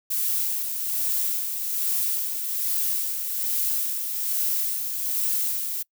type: noise with tremolo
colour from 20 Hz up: violet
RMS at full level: -24 dBFS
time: 0.1-5.83 s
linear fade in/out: 10 ms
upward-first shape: sine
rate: 1.2 Hz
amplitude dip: 45%
effects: noise-tail reverb RT60 0.1 s tail -25 dB re dry

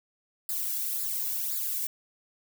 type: noise with flanger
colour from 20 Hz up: violet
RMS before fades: -31 dBFS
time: 0.49-1.87 s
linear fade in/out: 2 ms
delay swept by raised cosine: 0.33 to 1.63 ms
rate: 1.9 Hz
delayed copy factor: -0.8
effects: none

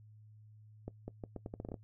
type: accelerating click train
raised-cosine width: 2 ms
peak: -28 dBFS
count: 11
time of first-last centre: 0.88-1.742 s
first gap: 200 ms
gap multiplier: 0.79
effects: noise-tail reverb RT60 0.1 s tail -19 dB re dry + added 107 Hz sine -55 dBFS peak until 1.83 s

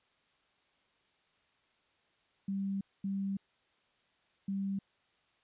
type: tone bursts at uneven times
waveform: sine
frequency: 196 Hz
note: G3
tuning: in tune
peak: -32 dBFS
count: 3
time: 2.48-2.81 / 3.04-3.37 / 4.48-4.79 s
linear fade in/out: 5 ms
effects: white hiss -72 dBFS RMS until 5.43 s + resampled to 8000 Hz

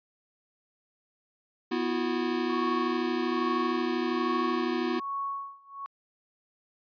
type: chord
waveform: square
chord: B suspended fourth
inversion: none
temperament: equal with one note detuned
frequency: 246.9 / 329.6 / 362.4 Hz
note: B3 / E4 / F#4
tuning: 0 / 0 / -36 cents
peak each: -32 dBFS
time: 1.71-5 s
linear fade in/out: 10 ms
type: tone with tremolo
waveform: sine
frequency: 1108.7 Hz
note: C#6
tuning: in tune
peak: -29 dBFS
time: 2.5-5.86 s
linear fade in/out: 0 ms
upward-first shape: sine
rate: 1.2 Hz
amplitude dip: 95%
effects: resampled to 11025 Hz

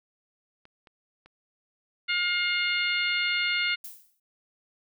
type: clicks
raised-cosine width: 0.3 ms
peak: -36 dBFS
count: 3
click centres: 0.654 / 0.872 / 1.26 s
type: harmonic tone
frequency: 711 Hz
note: F5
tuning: 31 cents sharp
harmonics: 2 / 3 / 4 / 5 / 6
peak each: -31 / -27 / -30 / -35 / -35 dBFS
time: 2.08-3.76 s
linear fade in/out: 20 ms
type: noise with exponential decay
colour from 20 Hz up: violet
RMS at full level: -37 dBFS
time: 3.84-4.2 s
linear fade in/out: 5 ms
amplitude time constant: 77 ms
effects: none

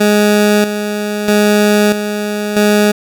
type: tone with tremolo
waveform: 20% pulse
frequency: 208.4 Hz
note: G#3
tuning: 6 cents sharp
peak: -3 dBFS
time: 0-2.92 s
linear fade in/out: 10 ms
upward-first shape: square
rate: 0.78 Hz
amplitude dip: 60%
effects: none

